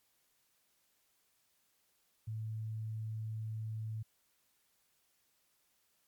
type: tone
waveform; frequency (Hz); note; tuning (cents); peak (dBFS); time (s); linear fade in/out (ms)
sine; 110; A2; 0; -37; 2.27-4.03; 10
effects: white hiss -75 dBFS RMS until 6.07 s + MP3 96 kbps